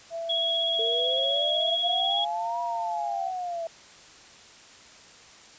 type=tone with pitch glide; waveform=sine; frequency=667 to 692.5 Hz; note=E5 to F5; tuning=+20 to -15 cents; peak=-30 dBFS; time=0.1-3.32 s; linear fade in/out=50 ms; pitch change=+65 cents; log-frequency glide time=1.22-2.01 s
type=tone with vibrato; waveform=sine; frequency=3322 Hz; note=G#7; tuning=in tune; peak=-24 dBFS; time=0.29-2.25 s; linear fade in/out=10 ms; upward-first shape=sine; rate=16 Hz; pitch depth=16 cents each way
type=exponential two-way sweep; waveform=sine; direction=up then down; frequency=447 to 968 to 656 Hz; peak=-29 dBFS; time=0.79-3.67 s; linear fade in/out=2 ms; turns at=2.61 s
effects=white hiss -50 dBFS RMS until 5.58 s + resampled to 16000 Hz